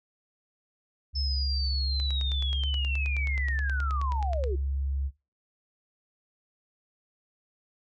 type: tone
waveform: sine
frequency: 68.6 Hz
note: C#2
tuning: 17 cents flat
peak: -27 dBFS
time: 1.13-5.11 s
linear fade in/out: 50 ms
type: linear sweep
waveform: sine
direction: down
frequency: 5274 to 336.4 Hz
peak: -31 dBFS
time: 1.15-4.56 s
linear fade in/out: 10 ms
type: click train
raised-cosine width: 0.2 ms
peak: -24 dBFS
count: 24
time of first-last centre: 2-4.439 s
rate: 9.43 Hz
effects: noise-tail reverb RT60 0.3 s tail -19 dB re dry